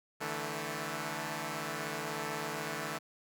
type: chord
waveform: 5% pulse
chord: D suspended second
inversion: none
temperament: equal with one note detuned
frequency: 146.83 / 163.01 / 220 Hz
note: D3 / E3 / A3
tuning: 0 / -19 / 0 cents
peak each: -29 dBFS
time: 0.2-2.99 s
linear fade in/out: 20 ms
effects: none